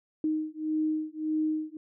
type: beating tone pair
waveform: sine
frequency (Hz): 310 / 311.7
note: D#4 / D#4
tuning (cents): -6 / +3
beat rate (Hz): 1.7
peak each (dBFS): -30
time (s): 0.24-1.77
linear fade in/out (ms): 2
effects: none